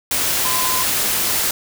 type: tone in noise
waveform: sine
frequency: 1023 Hz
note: C6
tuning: 39 cents flat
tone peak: -23 dBFS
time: 0.45-0.83 s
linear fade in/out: 2 ms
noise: white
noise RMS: -19 dBFS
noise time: 0.11-1.51 s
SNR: -7 dB
effects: none